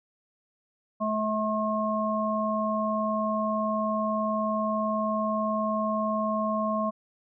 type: harmonic tone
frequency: 215.4 Hz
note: A3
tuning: 37 cents flat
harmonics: 1 / 3 / 5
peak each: -29 / -29 / -29 dBFS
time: 1-6.91 s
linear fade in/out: 20 ms
effects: none